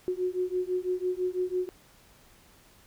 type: beating tone pair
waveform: sine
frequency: 362.1 / 368.1 Hz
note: F#4 / F#4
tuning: -37 / -9 cents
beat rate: 6 Hz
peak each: -30 / -30 dBFS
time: 0.08-1.69 s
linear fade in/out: 0 ms
effects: pink hiss -58 dBFS RMS until 2.86 s